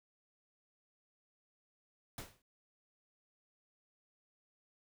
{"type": "noise with exponential decay", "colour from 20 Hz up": "pink", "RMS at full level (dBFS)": -42, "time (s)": [2.18, 2.42], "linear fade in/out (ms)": 2, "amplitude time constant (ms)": 52, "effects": []}